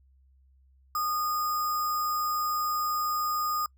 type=tone with sample-and-hold; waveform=sine; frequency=1227 Hz; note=D#6; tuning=25 cents flat; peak=-26 dBFS; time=0.95-3.66 s; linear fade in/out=2 ms; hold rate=6300 Hz; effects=noise-tail reverb RT60 0.1 s tail -25 dB re dry + added 66 Hz sine -58 dBFS peak until 3.77 s

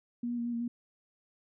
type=tone with pitch steps; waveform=sine; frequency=239.1 / 240.7 / 235.6 / 239.2 / 233.4 / 239.1 Hz; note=A#3 / B3 / A#3 / A#3 / A#3 / A#3; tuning=+44 / -44 / +19 / +45 / +2 / +44 cents; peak=-31 dBFS; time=0.23-0.68 s; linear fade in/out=5 ms; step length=75 ms; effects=none

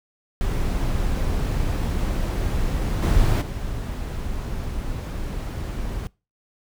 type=noise with level steps; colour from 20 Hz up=brown; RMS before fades=-23 / -18 / -28 dBFS; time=0.41-6.07 s; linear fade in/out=0 ms; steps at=3.02 / 3.41 s; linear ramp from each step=10 ms; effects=noise-tail reverb RT60 0.3 s tail -24 dB re dry

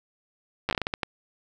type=slowing click train; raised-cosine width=0.3 ms; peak=-10 dBFS; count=10; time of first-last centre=0.69-1.032 s; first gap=9 ms; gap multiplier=1.34; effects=none

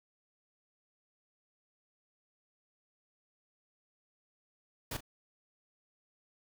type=noise with echo; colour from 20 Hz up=pink; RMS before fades=-38 dBFS; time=4.91-4.97 s; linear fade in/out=5 ms; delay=37 ms; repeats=1; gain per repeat=-13 dB; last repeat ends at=5.007 s; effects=none

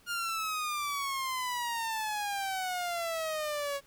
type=exponential sweep; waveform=sawtooth; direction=down; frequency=1423 to 554.4 Hz; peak=-28 dBFS; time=0.06-3.81 s; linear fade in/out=50 ms; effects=pink hiss -62 dBFS RMS until 3.86 s

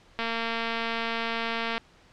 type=click train; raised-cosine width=0.3 ms; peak=-14 dBFS; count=365; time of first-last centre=0.19-1.78 s; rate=229 Hz; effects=pink hiss -57 dBFS RMS until 2.12 s + low-pass 5000 Hz 12 dB/octave

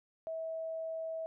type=tone; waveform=sine; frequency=648 Hz; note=E5; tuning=30 cents flat; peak=-36 dBFS; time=0.27-1.26 s; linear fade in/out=0 ms; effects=none

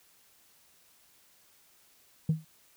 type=tone with exponential decay; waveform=sine; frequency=158.1 Hz; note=D#3; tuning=28 cents sharp; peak=-18 dBFS; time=2.29-2.45 s; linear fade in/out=5 ms; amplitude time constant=34 ms; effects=tanh soft clip ceiling -20 dBFS + white hiss -63 dBFS RMS until 2.76 s

